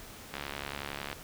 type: click train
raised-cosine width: 0.3 ms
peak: -20 dBFS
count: 57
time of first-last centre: 0.34-1.129 s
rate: 71 Hz
effects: pink hiss -48 dBFS RMS until 1.23 s